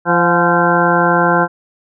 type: harmonic tone with a mistuned harmonic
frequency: 172.3 Hz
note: F3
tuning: 23 cents flat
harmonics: 1 / 2 / 3 / 4 / 5 / 6 / 8 / 9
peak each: -18 / -18 / -18 / -18 / -18 / -18 / -18 / -18 dBFS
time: 0.05-1.48 s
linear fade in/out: 50 ms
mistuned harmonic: 4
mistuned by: +52 cents
effects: none